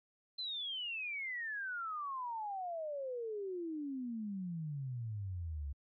sine exponential sweep, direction down, 4131 to 67.7 Hz, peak -38 dBFS, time 0.38-5.73 s, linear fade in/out 10 ms, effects AAC 48 kbps

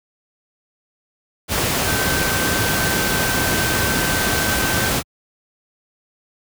sine tone in noise, 1546 Hz, G6, 24 cents flat, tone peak -24 dBFS, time 1.84-4.92 s, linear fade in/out 50 ms, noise pink, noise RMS -19 dBFS, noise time 1.48-5.03 s, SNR -8 dB, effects high-pass 60 Hz 12 dB/octave

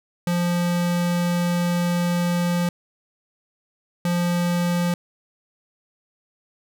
square tone bursts at uneven times, 174.61 Hz, F3, in tune, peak -20 dBFS, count 2, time 0.27-2.69 / 4.05-4.94 s, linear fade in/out 2 ms, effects none

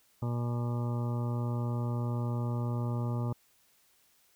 harmonic tone, 119.9 Hz, A#2, 49 cents sharp, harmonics 1 / 2 / 3 / 4 / 5 / 7 / 8 / 9 / 10, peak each -30 / -38 / -44 / -46 / -46 / -47 / -50 / -52 / -49 dBFS, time 0.22-3.33 s, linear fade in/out 5 ms, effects white hiss -67 dBFS RMS until 4.35 s

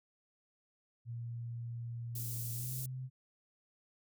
sine tone with pitch glide, 117.6 to 128.99 Hz, A#2 to C3, +16 to -24 cents, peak -39 dBFS, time 1.05-3.1 s, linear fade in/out 50 ms, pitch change +160 cents, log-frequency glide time 2.53-2.73 s
white band-stop noise, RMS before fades -43 dBFS, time 2.15-2.86 s, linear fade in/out 5 ms, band 260 to 7800 Hz, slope 12 dB/octave
effects none

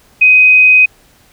sine tone, 2511 Hz, D#7, 15 cents sharp, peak -3 dBFS, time 0.21-0.86 s, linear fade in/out 10 ms, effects pink hiss -48 dBFS RMS until 1.32 s

